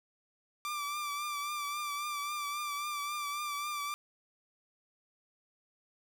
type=tone with vibrato; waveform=sawtooth; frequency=1174.7 Hz; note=D6; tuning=in tune; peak=-31 dBFS; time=0.65-3.94 s; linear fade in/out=0 ms; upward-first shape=triangle; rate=3.7 Hz; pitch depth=45 cents each way; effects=none